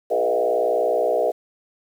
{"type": "tone with frequency modulation", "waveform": "sine", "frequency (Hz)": 554.4, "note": "C#5", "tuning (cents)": 0, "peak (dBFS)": -17, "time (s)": [0.1, 1.32], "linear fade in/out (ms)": 20, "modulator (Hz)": 60.3, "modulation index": 2.5, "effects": ["8-bit"]}